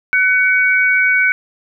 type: tone pair together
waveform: sine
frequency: 1505.6 / 2248 Hz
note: F#6 / C#7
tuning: +30 / +24 cents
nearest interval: perfect fifth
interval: 694 cents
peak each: -13 dBFS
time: 0.13-1.32 s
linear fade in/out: 0 ms
effects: none